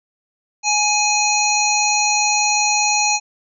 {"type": "harmonic tone", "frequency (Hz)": 837, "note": "G#5", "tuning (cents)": 13, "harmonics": [1, 3, 5, 7, 8], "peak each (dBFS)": [-19, -20, -23, -23, -21], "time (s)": [0.63, 3.2], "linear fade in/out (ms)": 50, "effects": []}